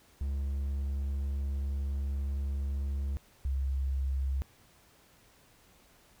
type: tone pair in turn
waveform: triangle / sine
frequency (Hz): 69.3 / 67.21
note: C#2 / C2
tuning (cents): 0 / +47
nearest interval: minor second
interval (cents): 53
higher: first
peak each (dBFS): -28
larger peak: neither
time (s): 0.21-3.17 / 3.45-4.42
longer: first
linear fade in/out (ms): 0
effects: pink hiss -62 dBFS RMS until 6.2 s